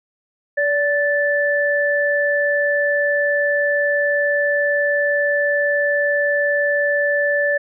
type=tone pair together; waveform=sine; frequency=577 / 1754.7 Hz; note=D5 / A6; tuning=-31 / -5 cents; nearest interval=octave + perfect fifth; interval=1926 cents; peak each=-18 dBFS; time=0.57-7.58 s; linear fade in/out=10 ms; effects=none